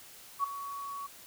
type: tone with ADSR envelope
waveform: sine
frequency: 1122 Hz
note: C#6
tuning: 21 cents sharp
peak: -24 dBFS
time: 0.39-1.07 s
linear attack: 47 ms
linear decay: 9 ms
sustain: -13 dB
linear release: 11 ms
effects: white hiss -52 dBFS RMS until 1.26 s